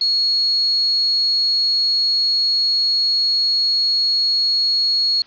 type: tone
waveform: sine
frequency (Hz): 4325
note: C#8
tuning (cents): -43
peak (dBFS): -14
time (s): 0.01-5.22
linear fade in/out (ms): 2
effects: white hiss -47 dBFS RMS until 5.26 s + resampled to 11025 Hz